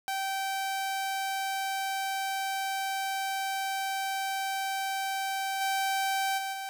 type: tone with level steps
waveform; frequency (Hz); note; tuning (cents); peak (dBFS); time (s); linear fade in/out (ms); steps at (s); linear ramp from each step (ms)
sawtooth; 776; G5; -18; -26 / -23 / -28 / -31; 0.08-6.69; 0; 5.6 / 6.37 / 6.52; 20
effects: none